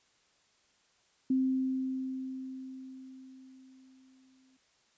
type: tone with exponential decay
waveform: sine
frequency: 261.6 Hz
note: C4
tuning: in tune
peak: -24 dBFS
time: 1.3-4.57 s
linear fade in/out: 5 ms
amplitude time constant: 710 ms
effects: white hiss -69 dBFS RMS until 4.97 s + resampled to 16000 Hz